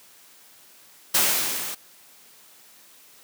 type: noise with level ramp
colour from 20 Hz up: white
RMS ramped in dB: -18 to -33 dBFS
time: 1.14-1.75 s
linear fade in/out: 10 ms
effects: white hiss -52 dBFS RMS until 3.23 s + high-pass 150 Hz 12 dB/octave